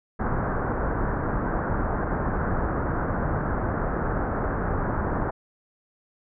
pink low-pass noise, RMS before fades -26 dBFS, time 0.19-5.31 s, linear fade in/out 10 ms, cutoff 1600 Hz, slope 48 dB/octave, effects none

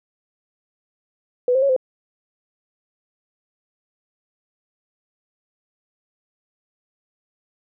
sine tone with pitch steps, 495.8 / 527 / 554 / 516 Hz, B4 / C5 / C#5 / C5, +7 / +12 / -1 / -24 cents, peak -14 dBFS, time 1.48-1.764 s, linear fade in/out 2 ms, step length 71 ms, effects none

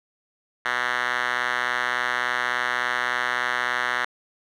5% pulse tone with band-pass filter, 123.47 Hz, B2, in tune, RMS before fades -25 dBFS, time 0.65-4.05 s, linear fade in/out 5 ms, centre 1900 Hz, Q 2.7, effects none

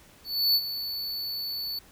square tone with ADSR envelope, 4465 Hz, C#8, 12 cents sharp, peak -19 dBFS, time 0.24-1.79 s, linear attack 310 ms, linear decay 52 ms, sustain -12 dB, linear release 4 ms, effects pink hiss -55 dBFS RMS until 1.91 s

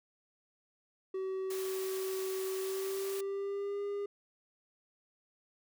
triangle tone with pitch glide, 380 to 404.9 Hz, F#4 to G#4, +46 to -44 cents, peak -32 dBFS, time 1.14-4.06 s, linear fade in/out 5 ms, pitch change +110 cents, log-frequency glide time 2.54-3.82 s
white high-pass noise, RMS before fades -45 dBFS, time 1.5-3.21 s, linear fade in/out 5 ms, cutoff 390 Hz, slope 24 dB/octave
effects none

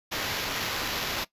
white noise with sample-and-hold, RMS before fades -31 dBFS, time 0.11-1.25 s, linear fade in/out 20 ms, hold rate 8820 Hz, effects noise-tail reverb RT60 0.1 s tail -18 dB re dry + resampled to 32000 Hz

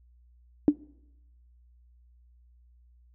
sine tone with exponential decay, 293.9 Hz, D4, 1 cent sharp, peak -11 dBFS, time 0.68-0.76 s, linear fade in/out 1 ms, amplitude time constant 17 ms, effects noise-tail reverb RT60 0.9 s tail -24 dB re dry + added 60 Hz sine -56 dBFS peak until 3.14 s

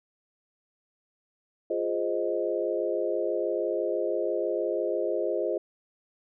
sine chord, F minor seventh, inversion none, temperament equal, 349.2 / 415.3 / 523.3 / 622.3 Hz, F4 / Ab4 / C5 / Eb5, 0 / 0 / 0 / 0 cents, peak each -31 dBFS, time 1.7-5.58 s, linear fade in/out 5 ms, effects none

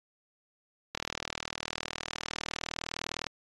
click train, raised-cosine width 0.2 ms, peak -15 dBFS, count 93, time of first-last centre 0.95-3.267 s, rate 39.7 Hz, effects AAC 32 kbps

